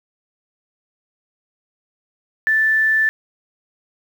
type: tone with quantisation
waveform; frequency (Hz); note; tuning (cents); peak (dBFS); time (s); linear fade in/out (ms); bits
sine; 1760; A6; 0; -13; 2.47-3.09; 0; 7
effects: none